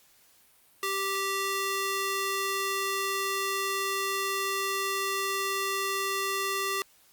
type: tone with high-pass filter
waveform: square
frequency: 390.9 Hz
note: G4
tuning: 5 cents flat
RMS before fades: -30 dBFS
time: 0.83-6.82 s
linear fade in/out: 0 ms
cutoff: 820 Hz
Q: 0.61
effects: white hiss -61 dBFS RMS until 7.12 s + Opus 48 kbps